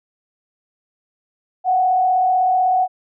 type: tone with frequency modulation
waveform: sine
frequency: 740 Hz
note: F#5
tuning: in tune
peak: -13 dBFS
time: 1.64-2.88 s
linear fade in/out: 50 ms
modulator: 36 Hz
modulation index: 0.5
effects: none